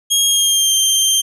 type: tone with pitch glide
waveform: 20% pulse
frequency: 3269 to 3158 Hz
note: G#7 to G7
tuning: -28 to +12 cents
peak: -6 dBFS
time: 0.1-1.22 s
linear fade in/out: 20 ms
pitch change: -60 cents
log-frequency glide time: 0.26-0.74 s
effects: none